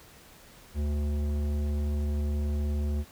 triangle tone with tanh clipping, 73.42 Hz, D2, in tune, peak -28 dBFS, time 0.74-3.05 s, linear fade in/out 50 ms, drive 18 dB, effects pink hiss -53 dBFS RMS until 3.11 s

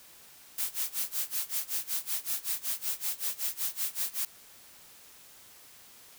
blue noise with tremolo, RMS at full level -30 dBFS, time 0.58-4.25 s, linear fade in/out 2 ms, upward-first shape sine, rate 5.3 Hz, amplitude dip 95%, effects white hiss -54 dBFS RMS until 6.18 s

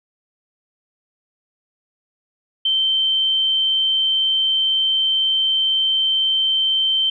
sine tone, 3111 Hz, G7, 14 cents flat, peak -15 dBFS, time 2.65-7.1 s, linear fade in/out 5 ms, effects none

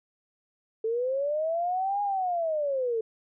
sine linear two-way sweep, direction up then down, 436.7 to 824 to 436.7 Hz, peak -25 dBFS, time 0.84-3.01 s, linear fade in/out 5 ms, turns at 2.02 s, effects none

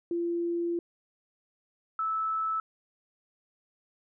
sine tone pair in turn, 342.4 / 1308.9 Hz, F4 / E6, -34 / -13 cents, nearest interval octave + major seventh, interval 2321 cents, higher second, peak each -27 dBFS, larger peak neither, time 0.11-0.79 / 1.99-2.6 s, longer first, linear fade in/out 2 ms, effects none

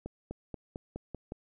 accelerating click train, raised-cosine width 2 ms, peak -25 dBFS, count 7, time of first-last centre 0.06-1.321 s, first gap 250 ms, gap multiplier 0.93, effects none

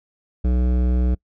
sine tone with hard clipping, 61.74 Hz, B1, in tune, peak -18 dBFS, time 0.44-1.15 s, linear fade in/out 10 ms, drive 14 dB, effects noise-tail reverb RT60 0.1 s tail -25 dB re dry

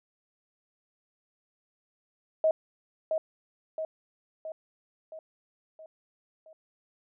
sine tone with echo, 634 Hz, D#5, 32 cents sharp, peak -20 dBFS, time 2.44-2.51 s, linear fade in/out 2 ms, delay 670 ms, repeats 6, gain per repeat -5 dB, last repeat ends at 6.53 s, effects none

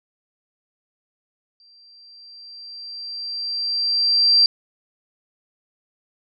sine tone with exponential growth, 4712 Hz, D8, 5 cents sharp, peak -10 dBFS, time 1.6-4.46 s, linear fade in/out 1 ms, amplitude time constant 620 ms, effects none

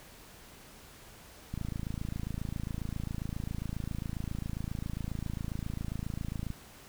click train, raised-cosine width 5 ms, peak -23 dBFS, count 137, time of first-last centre 1.54-6.504 s, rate 27.4 Hz, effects pink hiss -53 dBFS RMS until 6.88 s

